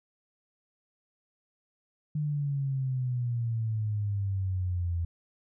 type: exponential sweep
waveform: sine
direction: down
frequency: 151.9 to 83.9 Hz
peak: -27 dBFS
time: 2.15-5.05 s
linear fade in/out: 5 ms
effects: none